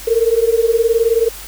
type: beating tone pair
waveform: sine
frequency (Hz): 448.4 / 467.4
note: A4 / A#4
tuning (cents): +33 / +5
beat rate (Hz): 19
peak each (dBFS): -14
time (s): 0.07-1.29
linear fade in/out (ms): 10
effects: added 50 Hz sine -36 dBFS peak until 1.47 s + white hiss -33 dBFS RMS until 1.47 s